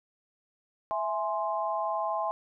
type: chord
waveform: sine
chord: E augmented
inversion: none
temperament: equal with one note detuned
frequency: 659.3 / 834.9 / 1046.5 Hz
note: E5 / G#5 / B#5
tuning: 0 / +9 / 0 cents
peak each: -32 dBFS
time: 0.91-2.31 s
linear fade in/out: 0 ms
effects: none